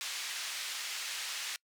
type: band-pass noise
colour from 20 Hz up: pink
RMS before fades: -39 dBFS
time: 0.01-1.56 s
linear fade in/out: 0 ms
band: 2100 to 7800 Hz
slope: 12 dB/octave
effects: noise-tail reverb RT60 0.1 s tail -26 dB re dry